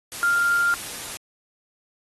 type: tone in noise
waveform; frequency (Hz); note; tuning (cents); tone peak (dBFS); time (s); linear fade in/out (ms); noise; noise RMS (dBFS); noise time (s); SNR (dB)
sine; 1396.9; F6; 0; -17; 0.23-0.74; 0; white; -34; 0.12-1.17; +14
effects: AAC 32 kbps

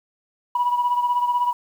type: beating tone pair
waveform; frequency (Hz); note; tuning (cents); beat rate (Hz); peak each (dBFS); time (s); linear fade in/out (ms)
sine; 972 / 988; B5 / B5; -28 / 0; 16; -18 / -24; 0.55-1.53; 5
effects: tanh soft clip ceiling -13 dBFS + 8-bit

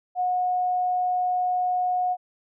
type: tone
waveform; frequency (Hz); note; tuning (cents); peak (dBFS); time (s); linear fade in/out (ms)
sine; 727; F#5; -31; -21; 0.15-2.17; 50
effects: none

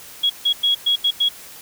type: tone bursts at uneven times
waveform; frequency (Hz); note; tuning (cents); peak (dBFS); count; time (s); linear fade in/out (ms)
sine; 3322; G#7; 0; -14; 6; 0.23-0.3 / 0.45-0.53 / 0.63-0.75 / 0.86-0.96 / 1.04-1.11 / 1.2-1.29; 10
effects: white hiss -40 dBFS RMS until 1.61 s

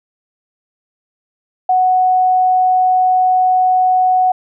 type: tone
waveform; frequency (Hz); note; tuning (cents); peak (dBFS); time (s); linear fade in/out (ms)
sine; 740; F#5; 0; -9; 1.69-4.32; 5
effects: none

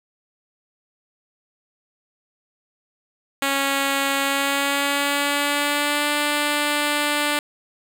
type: tone with pitch glide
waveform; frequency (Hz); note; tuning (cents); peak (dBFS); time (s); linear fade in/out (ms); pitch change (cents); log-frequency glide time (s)
5% pulse; 275.9 to 294; C#4 to D4; -8 to +2; -8; 3.42-7.39; 2; +110; 4.22-6.09
effects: none

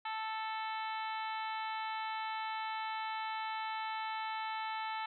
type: harmonic tone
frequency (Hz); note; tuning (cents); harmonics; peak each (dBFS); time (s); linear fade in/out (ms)
440; A4; 0; 2 / 3 / 4 / 5 / 6 / 7 / 8 / 9; -38 / -44 / -47 / -47 / -51 / -52 / -55 / -52; 0.05-5.06; 5
effects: none

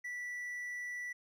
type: tone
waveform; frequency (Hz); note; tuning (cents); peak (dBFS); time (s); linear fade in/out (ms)
triangle; 1962; B6; -12; -37; 0.04-1.13; 10
effects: none

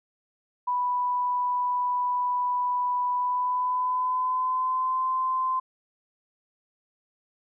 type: tone with pitch glide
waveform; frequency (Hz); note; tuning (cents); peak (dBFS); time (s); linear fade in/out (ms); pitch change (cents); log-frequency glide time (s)
sine; 987.8 to 1034.5; B5 to C6; 0 to -20; -23; 0.67-5.6; 10; +80; 3.13-5.06
effects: none

